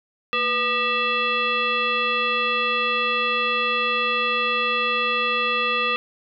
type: tone with frequency modulation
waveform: sine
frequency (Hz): 1933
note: B6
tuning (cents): -38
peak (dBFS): -19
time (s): 0.33-5.96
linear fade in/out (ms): 0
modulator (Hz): 720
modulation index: 1.9
effects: none